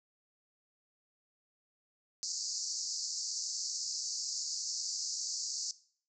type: band-pass noise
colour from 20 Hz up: pink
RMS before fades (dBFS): -38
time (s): 2.23-5.71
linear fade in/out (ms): 0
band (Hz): 4500 to 7300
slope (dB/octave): 96
effects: noise-tail reverb RT60 0.5 s tail -18 dB re dry